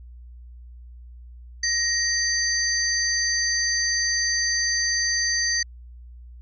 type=tone cluster; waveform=sine; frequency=1879 / 4656 / 6120 Hz; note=A#6 / D8 / G8; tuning=+13 / -16 / -42 cents; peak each=-25 dBFS; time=1.63-5.63 s; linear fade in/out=5 ms; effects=added 60 Hz sine -40 dBFS peak until 6.41 s